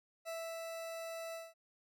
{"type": "tone with ADSR envelope", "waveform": "40% pulse", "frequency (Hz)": 659.3, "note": "E5", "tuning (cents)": 0, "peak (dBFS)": -39, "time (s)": [0.25, 1.54], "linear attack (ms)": 35, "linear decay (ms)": 290, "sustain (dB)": -2, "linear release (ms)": 200, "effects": []}